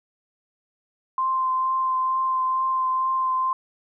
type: tone with vibrato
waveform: sine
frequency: 1043 Hz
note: C6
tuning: 6 cents flat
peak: -20 dBFS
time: 1.18-3.53 s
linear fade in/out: 2 ms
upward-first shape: triangle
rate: 2.2 Hz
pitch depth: 14 cents each way
effects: none